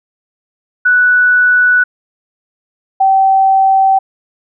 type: tone pair in turn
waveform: sine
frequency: 1480 / 771.9 Hz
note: F#6 / G5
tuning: 0 / -27 cents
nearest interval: major seventh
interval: 1127 cents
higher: first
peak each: -6 dBFS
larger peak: neither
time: 0.85-1.84 / 3-3.99 s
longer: neither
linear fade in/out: 10 ms
effects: none